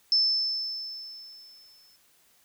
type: tone with exponential decay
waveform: sine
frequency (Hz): 5274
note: E8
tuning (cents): 0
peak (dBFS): -18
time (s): 0.12-1.96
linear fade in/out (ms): 1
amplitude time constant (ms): 400
effects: white hiss -63 dBFS RMS until 2.44 s